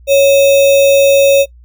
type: tone with sample-and-hold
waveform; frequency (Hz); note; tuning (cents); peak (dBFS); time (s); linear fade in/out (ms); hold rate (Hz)
sine; 554.4; C#5; 0; -4; 0.07-1.46; 50; 3150
effects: noise-tail reverb RT60 0.1 s tail -22 dB re dry + added 60 Hz sine -37 dBFS peak until 1.64 s